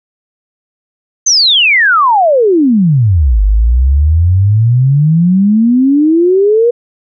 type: exponential two-way sweep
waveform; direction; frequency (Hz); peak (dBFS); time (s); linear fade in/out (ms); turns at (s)
sine; down then up; 6400 to 48.45 to 486.4; -5; 1.26-6.71; 10; 3.42
effects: none